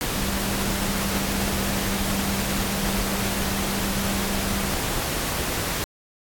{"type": "tone in noise", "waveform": "sine", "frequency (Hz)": 196.6, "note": "G3", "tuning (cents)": 5, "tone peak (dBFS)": -28, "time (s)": [0.17, 4.75], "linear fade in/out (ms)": 0, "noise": "pink", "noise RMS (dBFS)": -26, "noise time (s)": [0.01, 5.84], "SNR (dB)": -5, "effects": ["AAC 64 kbps"]}